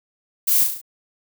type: noise with echo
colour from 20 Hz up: violet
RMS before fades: -18 dBFS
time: 0.47-0.64 s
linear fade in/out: 10 ms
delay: 35 ms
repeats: 5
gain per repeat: -4 dB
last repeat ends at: 0.815 s
effects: none